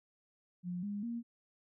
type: tone with pitch steps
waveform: sine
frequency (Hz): 177.8 / 204.2 / 234.6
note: F3 / G#3 / A#3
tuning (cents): +31 / -29 / +11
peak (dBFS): -36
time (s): 0.63-1.23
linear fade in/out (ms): 50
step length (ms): 200
effects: none